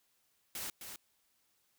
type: noise with echo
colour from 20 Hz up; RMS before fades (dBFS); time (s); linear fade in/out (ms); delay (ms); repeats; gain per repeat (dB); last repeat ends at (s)
white; -41; 0.55-0.7; 2; 260; 1; -6; 0.96
effects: white hiss -75 dBFS RMS until 1.78 s